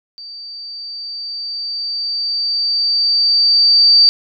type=tone with level ramp; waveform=sine; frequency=4632 Hz; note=D8; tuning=25 cents flat; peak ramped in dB=-30 to -5 dBFS; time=0.18-4.09 s; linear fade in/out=0 ms; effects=none